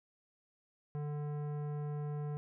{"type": "tone with tanh clipping", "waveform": "sine", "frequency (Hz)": 147.6, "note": "D3", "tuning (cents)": 9, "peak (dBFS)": -38, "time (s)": [0.95, 2.37], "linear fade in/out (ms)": 0, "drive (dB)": 15, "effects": []}